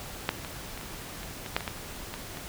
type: clicks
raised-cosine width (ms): 0.3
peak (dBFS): -8 / -22 / -24 / -25 / -26 / -21 / -8 / -20 / -15 / -19 / -23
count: 11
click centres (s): 0.291 / 0.448 / 0.776 / 0.812 / 1.232 / 1.462 / 1.565 / 1.607 / 1.678 / 2.14 / 2.372
effects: pink hiss -41 dBFS RMS until 2.48 s